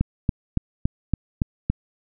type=click train; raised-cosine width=5 ms; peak=-7 dBFS; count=7; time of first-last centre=0.01-1.7 s; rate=3.55 Hz; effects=none